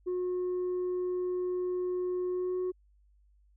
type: tone with pitch glide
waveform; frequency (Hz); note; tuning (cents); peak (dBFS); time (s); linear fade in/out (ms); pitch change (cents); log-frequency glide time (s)
sine; 362.2 to 366.2; F#4 to F#4; -37 to -18; -27; 0.06-2.72; 20; +19; 2.29-2.58
effects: tanh soft clip ceiling -28 dBFS + added 50 Hz sine -61 dBFS peak until 3.56 s